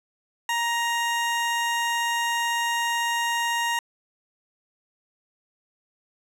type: tone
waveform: 20% pulse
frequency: 938 Hz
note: A#5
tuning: 11 cents sharp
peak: -18 dBFS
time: 0.49-3.79 s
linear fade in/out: 2 ms
effects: low-pass 12000 Hz 12 dB/octave